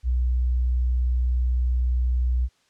sine tone, 61.74 Hz, B1, in tune, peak -19 dBFS, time 0.03-2.49 s, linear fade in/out 50 ms, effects white hiss -64 dBFS RMS until 2.69 s + low-pass 6000 Hz 12 dB/octave

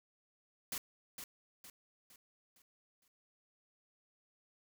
white noise with echo, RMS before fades -40 dBFS, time 0.72-0.78 s, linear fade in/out 2 ms, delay 460 ms, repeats 5, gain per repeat -7 dB, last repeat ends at 3.08 s, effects none

